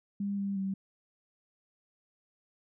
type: tone with pitch steps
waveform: sine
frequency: 200.6 / 198.4 / 193.2 Hz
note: G3 / G3 / G3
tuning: +40 / +21 / -25 cents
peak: -30 dBFS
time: 0.2-0.74 s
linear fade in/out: 5 ms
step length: 180 ms
effects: none